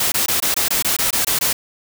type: noise bursts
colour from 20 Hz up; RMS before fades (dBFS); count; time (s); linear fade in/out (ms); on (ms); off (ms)
white; -18; 11; 0-1.53; 5; 120; 21
effects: none